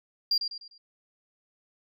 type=tone with echo; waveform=sine; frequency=4769 Hz; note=D8; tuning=26 cents sharp; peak=-20 dBFS; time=0.31-0.38 s; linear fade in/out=5 ms; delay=100 ms; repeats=4; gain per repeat=-8 dB; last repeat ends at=0.78 s; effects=tanh soft clip ceiling -18 dBFS